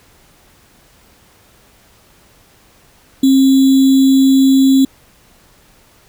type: tone with sample-and-hold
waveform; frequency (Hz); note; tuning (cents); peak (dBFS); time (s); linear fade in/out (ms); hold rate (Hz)
sine; 267.8; C4; +40; -6; 3.23-4.85; 5; 3675
effects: pink hiss -49 dBFS RMS until 6.08 s